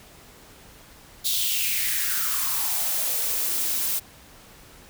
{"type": "noise with high-pass filter sweep", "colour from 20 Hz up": "blue", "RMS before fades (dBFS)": -25, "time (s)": [1.24, 4], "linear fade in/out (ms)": 20, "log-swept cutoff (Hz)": [3900, 200], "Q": 4.2, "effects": ["pink hiss -49 dBFS RMS until 4.89 s"]}